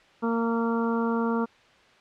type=harmonic tone; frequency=230.4 Hz; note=A#3; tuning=20 cents flat; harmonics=1 / 2 / 3 / 4 / 5 / 6; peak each=-25 / -29 / -39 / -33 / -35 / -36 dBFS; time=0.22-1.46 s; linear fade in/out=20 ms; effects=white hiss -56 dBFS RMS until 2 s + low-pass 3000 Hz 12 dB/octave